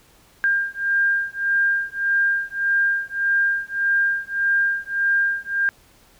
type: beating tone pair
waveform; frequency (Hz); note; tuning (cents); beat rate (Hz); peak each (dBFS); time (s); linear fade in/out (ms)
sine; 1600 / 1601.7; G6 / G6; +35 / +37; 1.7; -21; 0.44-5.69; 0
effects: pink hiss -54 dBFS RMS until 6.19 s